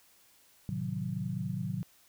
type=chord; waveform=sine; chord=A diminished seventh; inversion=none; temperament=equal; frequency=110 / 130.81 / 155.56 / 185 Hz; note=A2 / C3 / Eb3 / Gb3; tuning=0 / 0 / 0 / 0 cents; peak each=-39 / -38 / -38 / -36 dBFS; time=0.69-1.83 s; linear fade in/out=0 ms; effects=white hiss -63 dBFS RMS until 2.08 s